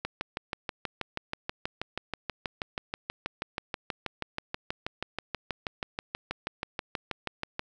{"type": "click train", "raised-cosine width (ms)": 0.3, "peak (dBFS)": -15, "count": 48, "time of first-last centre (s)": [0.05, 7.594], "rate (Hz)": 6.23, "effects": []}